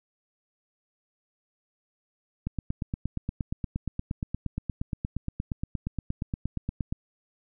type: click train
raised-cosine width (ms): 5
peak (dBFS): -17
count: 39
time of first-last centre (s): 2.47-6.925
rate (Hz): 8.53
effects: none